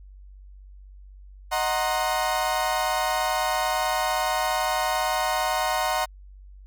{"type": "chord", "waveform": "35% pulse", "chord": "C half-diminished seventh", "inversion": "first", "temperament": "equal with one note detuned", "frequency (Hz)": [622.3, 740, 932.3, 1061.7], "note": ["Eb5", "Gb5", "Bb5", "C6"], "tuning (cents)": [0, 0, 0, 25], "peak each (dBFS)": [-28, -25, -27, -28], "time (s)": [1.51, 6.06], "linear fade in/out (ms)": 20, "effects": ["added 48 Hz sine -43 dBFS peak until 6.66 s"]}